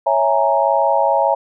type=chord; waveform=sine; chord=A# half-diminished seventh; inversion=first; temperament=equal; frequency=554.4 / 659.3 / 830.6 / 932.3 Hz; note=C#5 / E5 / G#5 / A#5; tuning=0 / 0 / 0 / 0 cents; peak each=-18 dBFS; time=0.06-1.35 s; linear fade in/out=10 ms; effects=none